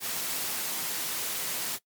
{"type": "high-pass noise", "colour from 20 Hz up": "white", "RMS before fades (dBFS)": -32, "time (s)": [0, 1.79], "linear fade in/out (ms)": 50, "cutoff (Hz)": 120, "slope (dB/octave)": 24, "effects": ["noise-tail reverb RT60 0.1 s tail -20 dB re dry", "MP3 96 kbps"]}